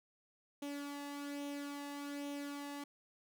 sawtooth tone with flanger, 285.8 Hz, D4, 47 cents flat, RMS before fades -44 dBFS, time 0.62-2.84 s, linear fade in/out 5 ms, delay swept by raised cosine 0.31 to 1.1 ms, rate 1.2 Hz, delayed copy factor +0.5, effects none

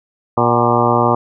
harmonic tone with a mistuned harmonic, 118.8 Hz, A#2, 33 cents sharp, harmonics 1 / 2 / 3 / 4 / 5 / 6 / 7 / 8 / 9 / 10, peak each -20 / -20 / -20 / -20 / -20 / -20 / -20 / -20 / -20 / -20 dBFS, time 0.37-1.15 s, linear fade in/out 5 ms, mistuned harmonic 6, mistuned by +74 cents, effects none

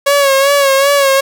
sawtooth tone with vibrato, 554.4 Hz, C#5, in tune, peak -4 dBFS, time 0.06-1.21 s, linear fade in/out 10 ms, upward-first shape sine, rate 2.6 Hz, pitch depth 51 cents each way, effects none

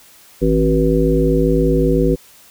harmonic tone with a mistuned harmonic, 53.8 Hz, A1, 38 cents flat, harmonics 1 / 3 / 5 / 7 / 9, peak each -18 / -18 / -18 / -18 / -18 dBFS, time 0.41-2.16 s, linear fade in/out 20 ms, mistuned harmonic 3, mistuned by +20 cents, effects white hiss -46 dBFS RMS until 2.5 s

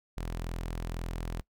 sawtooth tone, 42 Hz, E1, 33 cents sharp, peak -30 dBFS, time 0.17-1.41 s, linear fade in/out 0 ms, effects noise-tail reverb RT60 0.1 s tail -21 dB re dry

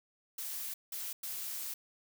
blue noise bursts at uneven times, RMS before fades -40 dBFS, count 3, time 0.38-0.74 / 0.92-1.13 / 1.23-1.74 s, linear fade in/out 5 ms, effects none

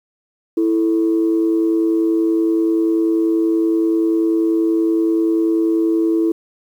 sine tone pair together, 329.6 / 440 Hz, E4 / A4, 0 / 0 cents, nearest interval perfect fourth, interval 500 cents, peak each -13 / -21 dBFS, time 0.57-6.32 s, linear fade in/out 5 ms, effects tanh soft clip ceiling -7 dBFS + 8-bit

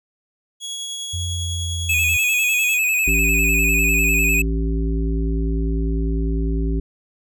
25% pulse tone with tremolo, 3340 Hz, G#7, 9 cents sharp, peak -22 dBFS, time 0.6-2.79 s, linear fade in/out 50 ms, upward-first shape triangle, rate 10 Hz, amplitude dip 25%
sine tone with pitch glide, 86.8 to 83.7 Hz, F2 to E2, -10 to +27 cents, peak -23 dBFS, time 1.13-2.17 s, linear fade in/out 10 ms, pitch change -63 cents, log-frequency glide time 1.28-1.78 s
square tone with vibrato, 2539 Hz, D#7, 34 cents sharp, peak -17 dBFS, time 1.89-4.42 s, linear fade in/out 5 ms, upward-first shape square, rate 10 Hz, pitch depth 45 cents each way
harmonic tone, 55 Hz, A1, in tune, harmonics 1 / 3 / 5 / 7, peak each -19 / -27 / -27 / -30 dBFS, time 3.07-6.8 s, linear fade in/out 5 ms
effects none

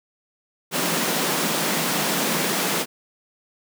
pink high-pass noise, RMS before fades -23 dBFS, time 0.71-2.86 s, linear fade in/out 50 ms, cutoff 150 Hz, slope 96 dB/octave, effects none

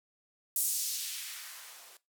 violet noise with band-pass filter sweep, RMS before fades -37 dBFS, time 0.56-1.97 s, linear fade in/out 2 ms, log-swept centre 9800 to 450 Hz, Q 1.1, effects noise-tail reverb RT60 0.2 s tail -18 dB re dry

